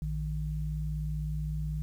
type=tone pair together; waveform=sine; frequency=57.5 / 153.4 Hz; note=A#1 / D#3; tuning=-23 / -24 cents; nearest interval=octave + perfect fourth; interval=1699 cents; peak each=-33 / -33 dBFS; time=0.02-1.82 s; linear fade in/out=0 ms; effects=10-bit